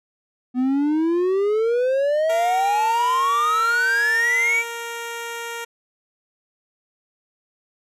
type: exponential sweep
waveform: triangle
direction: up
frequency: 246.9 to 2349 Hz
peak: -15 dBFS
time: 0.54-4.64 s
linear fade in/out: 50 ms
type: tone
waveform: 10% pulse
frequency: 466.2 Hz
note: A#4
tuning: in tune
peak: -20 dBFS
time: 2.29-5.65 s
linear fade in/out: 10 ms
effects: resampled to 32000 Hz